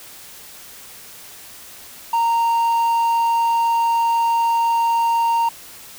triangle tone, 926 Hz, A#5, 12 cents flat, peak -13 dBFS, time 2.13-5.49 s, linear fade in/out 5 ms, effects white hiss -40 dBFS RMS until 5.98 s

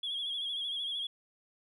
sine tone with vibrato, 3322 Hz, G#7, in tune, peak -32 dBFS, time 0.03-1.07 s, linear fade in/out 5 ms, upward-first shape sine, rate 13 Hz, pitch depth 60 cents each way, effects tanh soft clip ceiling -29 dBFS

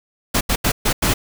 pink noise bursts at uneven times, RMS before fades -17 dBFS, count 5, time 0.34-0.41 / 0.49-0.56 / 0.64-0.72 / 0.85-0.93 / 1.02-1.14 s, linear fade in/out 10 ms, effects none

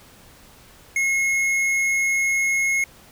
sine tone with tanh clipping, 2166 Hz, C#7, 41 cents flat, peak -20 dBFS, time 0.96-2.84 s, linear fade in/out 2 ms, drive 12 dB, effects pink hiss -49 dBFS RMS until 3.11 s

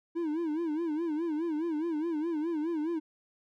triangle tone with vibrato, 320 Hz, D#4, 49 cents sharp, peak -27 dBFS, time 0.15-3 s, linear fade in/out 20 ms, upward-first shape sine, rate 4.8 Hz, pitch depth 130 cents each way, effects none

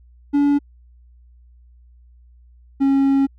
triangle tone pair in turn, 286.2 / 273.6 Hz, D4 / C#4, -45 / -23 cents, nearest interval minor second, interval 78 cents, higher first, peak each -11 dBFS, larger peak neither, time 0.33-0.59 / 2.8-3.27 s, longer second, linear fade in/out 20 ms, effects added 60 Hz sine -46 dBFS peak until 3.38 s

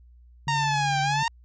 sine tone with vibrato, 142.8 Hz, D3, 48 cents flat, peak -28 dBFS, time 0.47-1.23 s, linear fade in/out 2 ms, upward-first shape sine, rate 16 Hz, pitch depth 30 cents each way
sawtooth linear two-way sweep, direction down then up, 933 to 775 to 933 Hz, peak -19 dBFS, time 0.48-1.28 s, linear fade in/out 2 ms, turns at 1.01 s
effects added 60 Hz sine -49 dBFS peak until 1.44 s + resampled to 16000 Hz

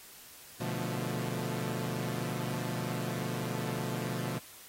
sawtooth chord, B half-diminished seventh, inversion none, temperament equal, 123.47 / 146.83 / 174.61 / 220 Hz, B2 / D3 / F3 / A3, 0 / 0 / 0 / 0 cents, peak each -33 / -36 / -35 / -37 dBFS, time 0.6-4.39 s, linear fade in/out 10 ms, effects white hiss -52 dBFS RMS until 4.68 s + AAC 48 kbps

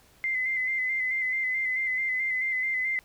sine tone with vibrato, 2058 Hz, C7, 29 cents flat, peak -25 dBFS, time 0.24-2.99 s, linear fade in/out 0 ms, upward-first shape square, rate 4.6 Hz, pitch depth 30 cents each way, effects pink hiss -59 dBFS RMS until 3.04 s

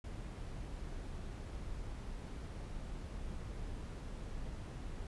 brown noise, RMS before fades -44 dBFS, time 0.04-5.07 s, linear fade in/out 2 ms, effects resampled to 24000 Hz

